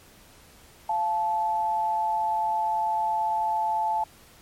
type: tone pair together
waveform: sine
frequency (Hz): 691.3 / 871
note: F5 / A5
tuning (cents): -18 / -18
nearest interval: major third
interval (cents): 400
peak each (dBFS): -31 / -23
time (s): 0.89-4.04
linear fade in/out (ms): 5
effects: pink hiss -53 dBFS RMS until 4.41 s + MP3 64 kbps